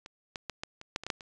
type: clicks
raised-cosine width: 0.2 ms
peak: -27 / -19 / -18 / -18 / -27 / -13 / -24 / -19 / -12 / -28 dBFS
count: 10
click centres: 0.061 / 0.358 / 0.497 / 0.635 / 0.814 / 0.961 / 1.036 / 1.066 / 1.102 / 1.208 s
effects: resampled to 22050 Hz